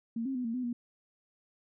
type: tone with pitch steps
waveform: sine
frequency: 229.6 / 267.7 / 249.7 / 228.9 / 252.3 / 239.7 Hz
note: A#3 / C4 / B3 / A#3 / B3 / A#3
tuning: -26 / +40 / +19 / -31 / +37 / +48 cents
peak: -31 dBFS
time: 0.16-0.73 s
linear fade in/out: 5 ms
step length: 95 ms
effects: none

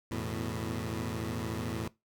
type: chord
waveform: 15% pulse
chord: E suspended fourth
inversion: none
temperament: equal with one note detuned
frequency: 83.41 / 110 / 123.47 Hz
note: E2 / A2 / B2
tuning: +21 / 0 / 0 cents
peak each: -32 / -30 / -34 dBFS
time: 0.11-1.88 s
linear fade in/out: 5 ms
effects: noise-tail reverb RT60 0.2 s tail -20 dB re dry

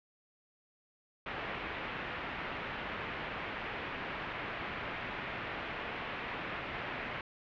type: low-pass noise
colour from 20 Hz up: white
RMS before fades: -40 dBFS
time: 1.26-7.21 s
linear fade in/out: 2 ms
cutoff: 2600 Hz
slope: 24 dB/octave
effects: low-pass 4000 Hz 12 dB/octave

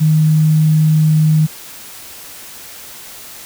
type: tone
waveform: sine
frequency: 155.56 Hz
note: D#3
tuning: in tune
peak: -8 dBFS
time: 0-1.47 s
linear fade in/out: 20 ms
effects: white hiss -34 dBFS RMS until 3.45 s

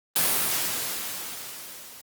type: noise with level ramp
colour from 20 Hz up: white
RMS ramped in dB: -21 to -45 dBFS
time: 0.16-2.01 s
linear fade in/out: 0 ms
effects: high-pass 100 Hz 12 dB/octave + Opus 32 kbps

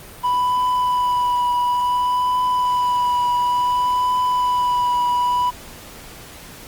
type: tone with vibrato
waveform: triangle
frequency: 987.8 Hz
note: B5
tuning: in tune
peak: -14 dBFS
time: 0.23-5.51 s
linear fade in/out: 20 ms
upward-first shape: triangle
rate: 0.57 Hz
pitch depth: 19 cents each way
effects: pink hiss -39 dBFS RMS until 6.67 s + Opus 32 kbps

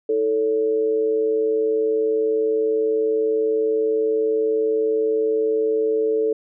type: tone with amplitude modulation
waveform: sine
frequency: 440 Hz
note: A4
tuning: in tune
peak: -14 dBFS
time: 0.09-6.33 s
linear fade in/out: 5 ms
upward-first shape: sine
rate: 120 Hz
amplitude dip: 65%
effects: none

